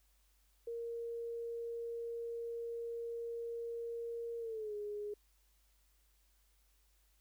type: tone with pitch glide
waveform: sine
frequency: 466.2 to 415.3 Hz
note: A#4 to G#4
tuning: 0 to 0 cents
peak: -39 dBFS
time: 0.67-5.14 s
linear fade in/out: 5 ms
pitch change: -200 cents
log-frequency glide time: 4.39-4.75 s
effects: added 50 Hz sine -70 dBFS peak until 7.2 s + white hiss -75 dBFS RMS until 7.2 s